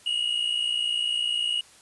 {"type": "tone pair together", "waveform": "triangle", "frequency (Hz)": [2849, 2909], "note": ["F7", "F#7"], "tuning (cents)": [34, -30], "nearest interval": "unison", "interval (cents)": 36, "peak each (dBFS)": [-27, -24], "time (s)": [0.06, 1.61], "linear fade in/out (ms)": 5, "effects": ["white hiss -53 dBFS RMS until 1.81 s", "resampled to 24000 Hz"]}